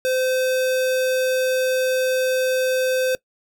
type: tone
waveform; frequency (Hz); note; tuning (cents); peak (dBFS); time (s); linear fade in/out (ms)
square; 515; C5; -28; -19; 0.05-3.15; 0
effects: noise-tail reverb RT60 0.1 s tail -22 dB re dry